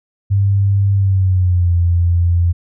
sine tone with pitch glide, 99.2 to 86.36 Hz, G2 to F2, +21 to -19 cents, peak -10 dBFS, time 0.3-2.53 s, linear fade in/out 20 ms, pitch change -240 cents, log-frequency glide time 0.94-1.74 s, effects none

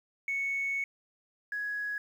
sine tone pair in turn, 2214 / 1671.3 Hz, C#7 / G#6, -3 / +10 cents, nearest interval perfect fourth, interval 487 cents, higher first, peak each -28 / -31 dBFS, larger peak first, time 0.28-0.84 / 1.52-1.98 s, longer first, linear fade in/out 2 ms, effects tanh soft clip ceiling -25 dBFS + 10-bit

